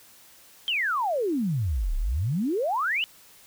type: exponential two-way sweep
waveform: sine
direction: down then up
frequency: 3228 to 31.9 to 3065 Hz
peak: -23 dBFS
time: 0.68-3.04 s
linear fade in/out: 0 ms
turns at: 1.96 s
effects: white hiss -53 dBFS RMS until 3.46 s